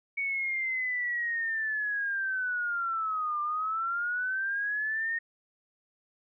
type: linear two-way sweep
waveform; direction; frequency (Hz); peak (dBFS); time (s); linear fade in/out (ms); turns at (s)
sine; down then up; 2238 to 1188 to 1853; -28; 0.17-5.19; 10; 3.41
effects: none